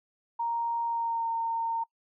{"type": "tone with pitch glide", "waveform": "sine", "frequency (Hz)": [932.3, 915.8], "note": ["A#5", "A#5"], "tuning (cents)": [0, -31], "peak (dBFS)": -27, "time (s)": [0.39, 1.84], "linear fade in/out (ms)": 10, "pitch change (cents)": -31, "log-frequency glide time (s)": [0.85, 1.29], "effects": ["noise-tail reverb RT60 0.1 s tail -24 dB re dry"]}